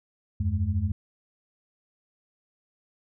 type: tone cluster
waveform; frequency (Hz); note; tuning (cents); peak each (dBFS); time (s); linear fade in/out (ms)
sine; 83.5 / 96.9 / 212.1; E2 / G2 / G#3; +23 / -20 / +37; -27 / -26 / -33; 0.4-0.92; 5
effects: none